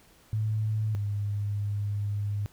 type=tone pair in turn; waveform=sine; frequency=108.3 / 102.45 Hz; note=A2 / G#2; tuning=-27 / -23 cents; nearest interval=minor second; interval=96 cents; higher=first; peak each=-25 / -27 dBFS; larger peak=first; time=0.33-0.95 / 0.95-2.46 s; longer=second; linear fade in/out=0 ms; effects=pink hiss -59 dBFS RMS until 2.52 s